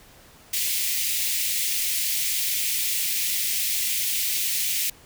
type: high-pass noise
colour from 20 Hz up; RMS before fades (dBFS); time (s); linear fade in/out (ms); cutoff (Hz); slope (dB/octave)
white; -25; 0.53-4.9; 5; 2000; 48
effects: pink hiss -51 dBFS RMS until 5.05 s